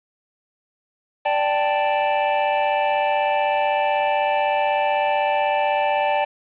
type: chord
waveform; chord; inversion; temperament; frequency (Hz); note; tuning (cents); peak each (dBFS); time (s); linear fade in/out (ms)
square; D suspended fourth; none; equal; 587.3 / 784 / 880; D5 / G5 / A5; 0 / 0 / 0; -23; 1.25-6.25; 10
effects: resampled to 8000 Hz + 7-bit